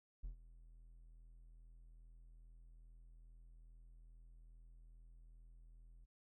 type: tone with ADSR envelope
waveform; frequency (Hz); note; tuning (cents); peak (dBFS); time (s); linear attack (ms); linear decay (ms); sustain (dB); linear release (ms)
triangle; 41.2; E1; 0; -39; 0.23-6.06; 14; 110; -17; 22
effects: none